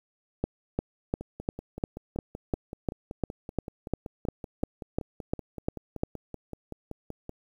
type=two click trains; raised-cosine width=2 ms; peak=-24 / -13 dBFS; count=33 / 17; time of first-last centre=1.21-7.294 / 0.44-6.034 s; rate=5.26 / 2.86 Hz; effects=9-bit